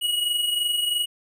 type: tone pair together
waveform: square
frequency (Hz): 2885 / 2908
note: F#7 / F#7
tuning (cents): -44 / -31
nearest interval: unison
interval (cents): 13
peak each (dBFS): -30 / -23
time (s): 0.01-1.06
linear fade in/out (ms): 20
effects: none